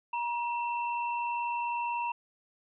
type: tone pair together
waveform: sine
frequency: 950.4 / 2688 Hz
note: A#5 / E7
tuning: +33 / +33 cents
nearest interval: octave + tritone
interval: 1800 cents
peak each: -30 / -38 dBFS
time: 0.13-2.12 s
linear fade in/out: 5 ms
effects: none